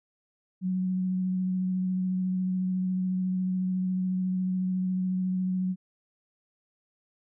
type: tone with vibrato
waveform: sine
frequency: 185 Hz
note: F#3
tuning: in tune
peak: -25 dBFS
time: 0.61-5.76 s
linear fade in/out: 50 ms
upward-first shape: triangle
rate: 14 Hz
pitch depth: 17 cents each way
effects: none